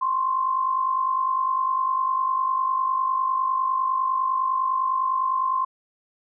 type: tone pair together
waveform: sine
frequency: 1044 / 1093.9 Hz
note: C6 / C#6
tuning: -4 / -23 cents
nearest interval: minor second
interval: 81 cents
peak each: -21 / -28 dBFS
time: 0.01-5.65 s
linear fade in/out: 10 ms
effects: none